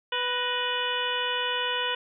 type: harmonic tone with a mistuned harmonic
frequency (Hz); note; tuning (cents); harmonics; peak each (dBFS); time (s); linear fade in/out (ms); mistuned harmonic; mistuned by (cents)
493.9; B4; 0; 1 / 2 / 3 / 4 / 5 / 6 / 7; -34 / -32 / -33 / -36 / -36 / -30 / -36; 0.12-1.95; 5; 4; -90
effects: none